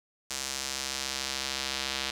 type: tone with band-pass filter sweep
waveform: square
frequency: 66.9 Hz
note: C2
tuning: 39 cents sharp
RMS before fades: -34 dBFS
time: 0.3-2.11 s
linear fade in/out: 5 ms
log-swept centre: 6500 to 4000 Hz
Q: 1.3
effects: none